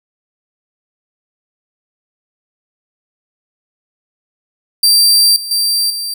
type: tone with level steps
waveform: sawtooth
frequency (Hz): 4699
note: D8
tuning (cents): 0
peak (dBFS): -4 / -19 / -9 / -16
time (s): 4.83-6.14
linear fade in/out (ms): 5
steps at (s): 5.36 / 5.51 / 5.9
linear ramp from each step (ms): 2
effects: none